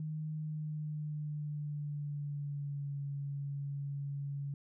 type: tone with pitch glide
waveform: sine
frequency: 154.7 to 141.04 Hz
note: D#3 to C#3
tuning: -10 to +30 cents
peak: -36 dBFS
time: 0-4.54 s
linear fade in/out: 2 ms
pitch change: -160 cents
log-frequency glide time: 0.34-3 s
effects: none